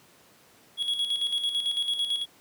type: tone with tremolo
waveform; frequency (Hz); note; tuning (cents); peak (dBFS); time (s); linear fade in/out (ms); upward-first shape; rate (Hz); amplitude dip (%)
triangle; 3338; G#7; +8; -22; 0.77-2.26; 50; square; 9; 55
effects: pink hiss -57 dBFS RMS until 2.4 s + high-pass 150 Hz 12 dB/octave